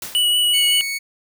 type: noise with exponential decay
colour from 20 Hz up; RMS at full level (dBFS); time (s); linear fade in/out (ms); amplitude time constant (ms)
white; -27; 0.02-0.42; 2; 85
type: tone with vibrato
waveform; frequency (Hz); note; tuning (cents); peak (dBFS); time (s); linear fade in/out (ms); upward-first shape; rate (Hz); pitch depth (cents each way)
square; 2939; F#7; -12; -15; 0.15-0.81; 0; triangle; 5.4; 17
type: tone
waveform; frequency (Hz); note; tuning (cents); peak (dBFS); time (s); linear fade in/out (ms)
sawtooth; 2219; C#7; +1; -19; 0.53-0.99; 20
effects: none